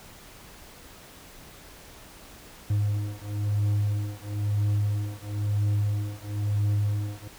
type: beating tone pair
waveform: triangle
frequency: 102.8 / 103.8 Hz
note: G#2 / G#2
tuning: -17 / 0 cents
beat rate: 1 Hz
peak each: -25 dBFS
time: 2.7-7.28 s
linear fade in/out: 5 ms
effects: pink hiss -48 dBFS RMS until 7.38 s